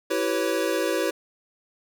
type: chord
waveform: square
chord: C# half-diminished seventh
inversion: first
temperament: equal with one note detuned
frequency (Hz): 329.6 / 385 / 493.9 / 554.4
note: E4 / G4 / B4 / C#5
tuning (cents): 0 / -31 / 0 / 0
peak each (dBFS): -29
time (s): 0.1-1.11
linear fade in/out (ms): 10
effects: none